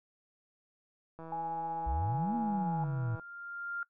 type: click train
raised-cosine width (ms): 1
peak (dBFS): -33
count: 328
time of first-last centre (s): 1.19-3.196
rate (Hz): 163
type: tone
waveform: sine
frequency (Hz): 830.6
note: G#5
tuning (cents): 0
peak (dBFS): -34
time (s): 1.32-2.84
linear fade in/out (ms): 2
type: exponential two-way sweep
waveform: sine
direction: up then down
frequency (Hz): 56 to 240.7 to 110.6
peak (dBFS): -31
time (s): 1.86-3.16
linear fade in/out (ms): 10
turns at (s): 2.35
type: tone with exponential growth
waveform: sine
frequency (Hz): 1396.9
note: F6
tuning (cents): 0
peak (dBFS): -33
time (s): 1.94-3.83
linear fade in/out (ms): 2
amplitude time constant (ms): 410
effects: noise-tail reverb RT60 0.1 s tail -20 dB re dry